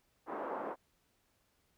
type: band-pass noise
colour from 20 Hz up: white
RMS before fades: -40 dBFS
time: 0.26-0.76 s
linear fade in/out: 50 ms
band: 260 to 1100 Hz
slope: 24 dB/octave
effects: pink hiss -75 dBFS RMS until 1.77 s